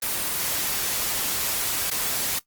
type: noise with dropouts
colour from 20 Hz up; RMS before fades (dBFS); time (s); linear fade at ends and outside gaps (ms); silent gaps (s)
white; -26; 0.02-2.39; 5; 1.903-1.912
effects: noise-tail reverb RT60 0.1 s tail -18 dB re dry + Opus 24 kbps